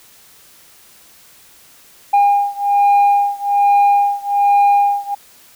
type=beating tone pair; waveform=sine; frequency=809 / 810.2 Hz; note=G#5 / G#5; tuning=-46 / -43 cents; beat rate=1.2 Hz; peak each=-11 / -12 dBFS; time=2.13-5.15 s; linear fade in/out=10 ms; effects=tanh soft clip ceiling -7 dBFS + white hiss -46 dBFS RMS until 5.55 s